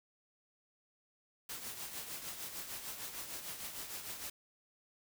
white noise with tremolo, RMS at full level -42 dBFS, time 1.49-4.3 s, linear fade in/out 5 ms, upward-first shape triangle, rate 6.6 Hz, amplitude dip 60%, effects none

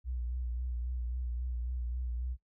sine tone with vibrato, 61 Hz, B1, 21 cents flat, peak -33 dBFS, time 0.04-2.37 s, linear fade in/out 50 ms, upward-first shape sine, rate 3.7 Hz, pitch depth 48 cents each way, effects noise-tail reverb RT60 0.1 s tail -18 dB re dry

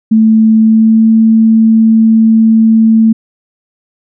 sine tone with pitch glide, 220.5 to 222.9 Hz, A3 to A3, +4 to +23 cents, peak -3 dBFS, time 0.11-3.13 s, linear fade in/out 10 ms, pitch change +19 cents, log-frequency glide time 0.59-1.08 s, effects none

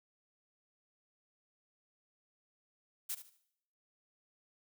blue noise with echo, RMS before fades -38 dBFS, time 3.09-3.15 s, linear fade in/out 10 ms, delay 75 ms, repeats 3, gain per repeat -12 dB, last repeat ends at 3.375 s, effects noise-tail reverb RT60 0.7 s tail -17 dB re dry

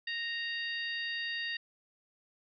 harmonic tone, 930 Hz, A#5, 4 cents flat, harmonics 2 / 3 / 4 / 5, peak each -36 / -40 / -42 / -44 dBFS, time 0.07-1.57 s, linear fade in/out 5 ms, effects none

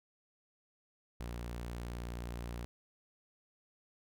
sawtooth tone, 59.2 Hz, A#1, 27 cents sharp, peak -36 dBFS, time 1.2-2.65 s, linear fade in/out 0 ms, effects none

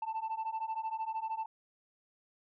sine beating tone pair, 880 / 893 Hz, A5 / A5, 0 / +25 cents, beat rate 13 Hz, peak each -36 / -35 dBFS, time 0.02-1.46 s, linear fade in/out 5 ms, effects tanh soft clip ceiling -31 dBFS

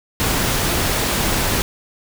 pink noise, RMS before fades -19 dBFS, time 0.2-1.62 s, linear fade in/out 0 ms, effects none

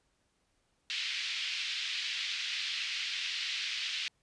pink band-pass noise, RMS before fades -36 dBFS, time 0.9-4.08 s, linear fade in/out 0 ms, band 2300 to 4500 Hz, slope 24 dB/octave, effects pink hiss -75 dBFS RMS until 4.22 s + resampled to 22050 Hz

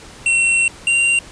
square tone pair in turn, 2721 / 2767 Hz, F7 / F7, -46 / -17 cents, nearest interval unison, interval 29 cents, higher second, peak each -13 dBFS, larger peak neither, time 0.26-0.68 / 0.87-1.19 s, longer first, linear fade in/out 2 ms, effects pink hiss -39 dBFS RMS until 1.31 s + resampled to 22050 Hz

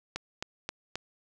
click train, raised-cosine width 0.2 ms, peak -16 dBFS, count 4, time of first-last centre 0.16-0.956 s, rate 3.77 Hz, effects none

